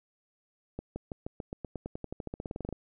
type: accelerating click train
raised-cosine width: 2 ms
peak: -23 dBFS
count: 23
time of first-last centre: 0.79-2.727 s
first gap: 170 ms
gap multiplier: 0.93
effects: none